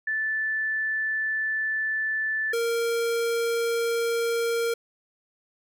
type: tone pair in turn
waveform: sine / square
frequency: 1754 / 464.6 Hz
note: A6 / A#4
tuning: -6 / -6 cents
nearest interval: octave + major seventh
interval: 2300 cents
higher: first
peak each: -24 dBFS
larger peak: neither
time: 0.07-2.53 / 2.53-4.74 s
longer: first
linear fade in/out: 5 ms
effects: none